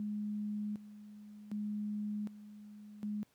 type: tone with tremolo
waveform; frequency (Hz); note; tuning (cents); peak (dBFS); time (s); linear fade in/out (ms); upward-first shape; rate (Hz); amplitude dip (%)
sine; 209.1; G#3; +12; -35; 0-3.23; 0; square; 0.66; 80
effects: pink hiss -72 dBFS RMS until 3.34 s + high-pass 100 Hz 12 dB/octave